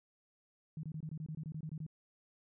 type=tone bursts; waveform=sine; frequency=156 Hz; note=D#3; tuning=5 cents sharp; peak=-39 dBFS; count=13; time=0.77-1.865 s; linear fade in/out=2 ms; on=63 ms; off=23 ms; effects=none